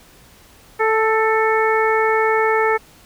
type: harmonic tone with a mistuned harmonic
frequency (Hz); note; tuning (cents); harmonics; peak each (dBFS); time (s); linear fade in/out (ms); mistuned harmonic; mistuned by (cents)
440; A4; 0; 1 / 2 / 3 / 4 / 5; -17 / -20 / -22 / -23 / -24; 0.79-2.78; 20; 4; +19
effects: pink hiss -48 dBFS RMS until 3.05 s